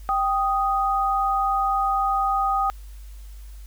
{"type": "tone pair together", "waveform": "sine", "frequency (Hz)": [784, 1244.5], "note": ["G5", "D#6"], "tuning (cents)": [0, 0], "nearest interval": "minor sixth", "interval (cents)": 800, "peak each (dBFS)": -22, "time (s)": [0.09, 2.7], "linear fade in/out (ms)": 0, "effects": ["added 50 Hz sine -37 dBFS peak until 3.66 s", "white hiss -55 dBFS RMS until 3.66 s"]}